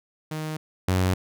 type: tone pair in turn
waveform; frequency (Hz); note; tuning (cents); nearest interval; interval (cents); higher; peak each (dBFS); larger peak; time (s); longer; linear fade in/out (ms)
sawtooth; 155.56 / 92.5; D#3 / F#2; 0 / 0; major sixth; 900; first; -25 / -16; second; 0.31-0.57 / 0.88-1.14; neither; 5
effects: none